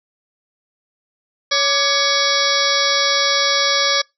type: harmonic tone with a mistuned harmonic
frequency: 560 Hz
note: C#5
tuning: 18 cents sharp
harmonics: 1 / 2 / 3 / 4 / 6 / 7 / 8 / 9 / 10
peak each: -23 / -23 / -23 / -23 / -23 / -23 / -23 / -23 / -23 dBFS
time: 1.51-4.02 s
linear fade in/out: 10 ms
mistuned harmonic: 2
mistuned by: +84 cents
effects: noise-tail reverb RT60 0.2 s tail -25 dB re dry